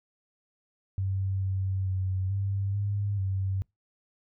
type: tone with pitch steps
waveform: sine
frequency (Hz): 96.2 / 95.5 / 94.1 / 98.5 / 101.4 / 96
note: G2 / G2 / F#2 / G2 / G#2 / G2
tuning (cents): -32 / -45 / +30 / +9 / -41 / -36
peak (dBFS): -26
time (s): 0.98-3.62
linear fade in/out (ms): 0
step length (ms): 440
effects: noise-tail reverb RT60 0.2 s tail -26 dB re dry